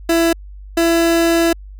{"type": "tone pair in turn", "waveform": "30% pulse", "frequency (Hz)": [333.3, 334.5], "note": ["E4", "E4"], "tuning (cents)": [19, 25], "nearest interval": "unison", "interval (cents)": 6, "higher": "second", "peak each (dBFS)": -9, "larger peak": "neither", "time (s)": [[0.09, 0.33], [0.77, 1.53]], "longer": "second", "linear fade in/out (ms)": 5, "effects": ["added 49 Hz sine -32 dBFS peak until 1.79 s"]}